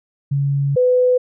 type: tone pair in turn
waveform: sine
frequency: 140.2 / 501 Hz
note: C#3 / B4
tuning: +20 / +25 cents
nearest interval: octave + minor seventh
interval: 2205 cents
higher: second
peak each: -15 / -11 dBFS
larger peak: second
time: 0.31-0.76 / 0.76-1.18 s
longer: first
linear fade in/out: 10 ms
effects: none